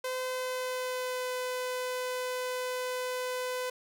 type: tone with pitch glide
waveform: sawtooth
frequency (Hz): 512 to 504.1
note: C5 to B4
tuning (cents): -38 to +35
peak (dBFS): -28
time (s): 0.04-3.7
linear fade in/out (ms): 5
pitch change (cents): -27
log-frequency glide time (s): 0.19-1.31
effects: none

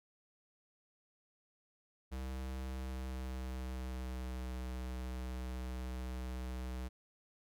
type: tone with pitch glide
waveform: square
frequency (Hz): 65.1 to 63.14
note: C2 to B1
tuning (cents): -8 to +39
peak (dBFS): -40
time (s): 2.11-6.89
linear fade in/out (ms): 20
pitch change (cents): -53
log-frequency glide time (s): 2.6-4.53
effects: none

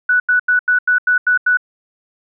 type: tone bursts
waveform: sine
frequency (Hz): 1480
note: F#6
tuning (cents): 0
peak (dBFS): -10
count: 8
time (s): 0.09-1.572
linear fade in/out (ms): 5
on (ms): 110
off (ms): 86
effects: none

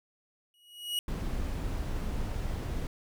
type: tone with exponential growth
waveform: 45% pulse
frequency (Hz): 2903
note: F#7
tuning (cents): -34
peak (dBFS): -26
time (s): 0.54-0.99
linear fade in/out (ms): 1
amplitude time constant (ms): 96
type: noise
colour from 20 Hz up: brown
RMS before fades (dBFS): -33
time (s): 1.08-2.87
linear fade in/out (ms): 2
effects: none

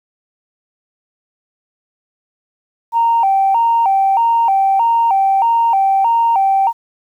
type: tone with vibrato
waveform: sine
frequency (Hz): 849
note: G#5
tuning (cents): +38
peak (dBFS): -9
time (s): 2.92-6.73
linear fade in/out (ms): 50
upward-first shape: square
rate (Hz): 1.6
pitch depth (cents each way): 150
effects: tanh soft clip ceiling -5 dBFS + 8-bit

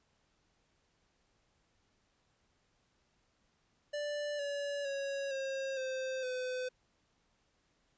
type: tone with pitch steps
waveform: square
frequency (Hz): 587.3 / 570.3 / 553.7 / 537.6 / 522 / 506.9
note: D5 / C#5 / C#5 / C5 / C5 / B4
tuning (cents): 0 / +49 / -2 / +47 / -4 / +45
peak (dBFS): -36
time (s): 3.93-6.69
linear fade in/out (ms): 10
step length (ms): 460
effects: pink hiss -75 dBFS RMS until 7.97 s + resampled to 16000 Hz

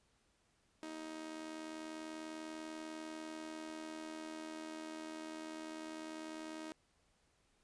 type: tone with amplitude modulation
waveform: sawtooth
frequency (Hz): 314.4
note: D#4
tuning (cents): +18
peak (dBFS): -38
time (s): 0.83-6.72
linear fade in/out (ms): 0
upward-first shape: sine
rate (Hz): 80.2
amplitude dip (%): 65
effects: pink hiss -75 dBFS RMS until 7.63 s + resampled to 22050 Hz

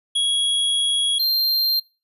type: tone pair in turn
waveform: square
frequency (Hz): 3323 / 4176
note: G#7 / C8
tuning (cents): 0 / -4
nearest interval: major third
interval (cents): 396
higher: second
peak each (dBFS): -18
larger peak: neither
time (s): 0.15-1.19 / 1.19-1.8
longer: first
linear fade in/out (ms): 10
effects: noise-tail reverb RT60 0.3 s tail -22 dB re dry + resampled to 32000 Hz

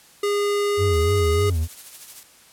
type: tone with pitch glide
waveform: square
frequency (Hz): 408.5 to 413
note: G#4 to G#4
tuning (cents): -29 to -10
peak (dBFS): -20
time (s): 0.23-1.5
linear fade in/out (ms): 5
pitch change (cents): +19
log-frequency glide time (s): 0.68-1.02
type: tone with vibrato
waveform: triangle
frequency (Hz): 87.6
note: F2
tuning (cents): +6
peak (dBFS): -17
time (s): 0.77-1.68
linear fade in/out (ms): 50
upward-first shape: sine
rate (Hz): 3.3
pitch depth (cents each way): 180
type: noise with tremolo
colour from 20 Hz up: blue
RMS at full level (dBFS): -36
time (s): 0.93-2.23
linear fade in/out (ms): 0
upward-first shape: triangle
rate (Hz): 13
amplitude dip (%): 60
effects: white hiss -51 dBFS RMS until 2.52 s + low-pass 12000 Hz 12 dB/octave

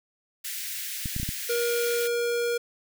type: high-pass noise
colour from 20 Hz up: white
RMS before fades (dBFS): -34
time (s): 0.44-2.08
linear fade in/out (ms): 10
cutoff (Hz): 1600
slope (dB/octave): 48
type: clicks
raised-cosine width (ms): 5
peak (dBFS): -19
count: 5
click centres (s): 1.058 / 1.164 / 1.199 / 1.231 / 1.29
type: tone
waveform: square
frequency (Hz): 474.5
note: A#4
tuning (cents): +31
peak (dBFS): -25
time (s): 1.49-2.58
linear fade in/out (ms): 10
effects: none

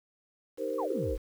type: chord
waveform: sine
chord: C minor seventh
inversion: first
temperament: equal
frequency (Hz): 311.1 / 392 / 466.2 / 523.3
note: Eb4 / G4 / Bb4 / C5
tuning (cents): 0 / 0 / 0 / 0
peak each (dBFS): -38 / -38 / -34 / -34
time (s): 0.57-1.18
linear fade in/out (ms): 50
type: exponential sweep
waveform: sine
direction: down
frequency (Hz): 1191 to 38.38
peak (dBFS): -32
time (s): 0.78-1.18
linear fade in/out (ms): 10
effects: tanh soft clip ceiling -17 dBFS + 9-bit

